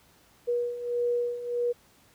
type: beating tone pair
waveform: sine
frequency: 480.4 / 482 Hz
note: B4 / B4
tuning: -48 / -42 cents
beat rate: 1.6 Hz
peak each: -32 / -27 dBFS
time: 0.47-1.73 s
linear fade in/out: 20 ms
effects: pink hiss -60 dBFS RMS until 2.14 s + high-pass 60 Hz 12 dB/octave